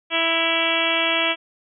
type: harmonic tone with a mistuned harmonic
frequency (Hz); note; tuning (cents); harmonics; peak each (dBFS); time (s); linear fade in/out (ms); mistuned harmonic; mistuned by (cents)
329.9; E4; +1; 1 / 2 / 3 / 4 / 5 / 6 / 7 / 8 / 9 / 10; -30 / -26 / -30 / -29 / -31 / -30 / -24 / -26 / -28 / -25; 0.1-1.36; 50; 8; +35
effects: none